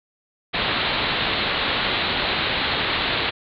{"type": "low-pass noise", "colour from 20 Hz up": "white", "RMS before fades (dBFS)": -23, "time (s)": [0.53, 3.31], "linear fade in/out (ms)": 20, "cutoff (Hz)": 4200, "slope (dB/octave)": 96, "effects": []}